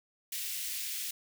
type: high-pass noise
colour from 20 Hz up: white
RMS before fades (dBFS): -37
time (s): 0.32-1.11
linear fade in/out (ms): 5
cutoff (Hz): 2100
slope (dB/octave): 24
effects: none